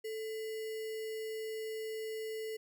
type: tone with sample-and-hold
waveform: sine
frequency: 439 Hz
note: A4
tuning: 4 cents flat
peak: -37 dBFS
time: 0.04-2.57 s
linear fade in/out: 10 ms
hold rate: 2450 Hz
effects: none